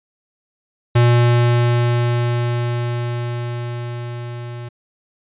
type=tone with level ramp; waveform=square; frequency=120 Hz; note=B2; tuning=49 cents flat; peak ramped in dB=-10 to -29 dBFS; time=0.95-4.69 s; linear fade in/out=10 ms; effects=resampled to 8000 Hz